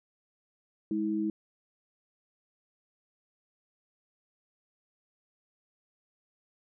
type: tone pair together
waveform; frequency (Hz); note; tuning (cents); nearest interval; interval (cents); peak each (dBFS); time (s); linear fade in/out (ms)
sine; 207.8 / 321.8; G#3 / E4; +1 / -42; minor sixth; 757; -32 / -29; 0.91-1.3; 2
effects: none